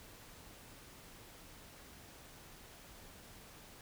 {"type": "silence", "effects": ["pink hiss -56 dBFS RMS until 3.81 s"]}